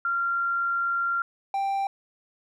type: tone pair in turn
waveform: sine / triangle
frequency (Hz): 1382 / 786.5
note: F6 / G5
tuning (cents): -19 / +6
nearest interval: minor seventh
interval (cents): 975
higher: first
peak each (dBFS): -23 / -22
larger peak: second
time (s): 0.05-1.22 / 1.54-1.87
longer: first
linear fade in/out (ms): 2
effects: none